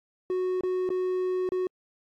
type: tone with dropouts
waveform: triangle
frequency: 368.2 Hz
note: F#4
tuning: 8 cents flat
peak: -23 dBFS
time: 0.3-1.67 s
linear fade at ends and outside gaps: 1 ms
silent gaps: 0.609-0.635 / 0.891-0.903 / 1.49-1.52 s
effects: AAC 64 kbps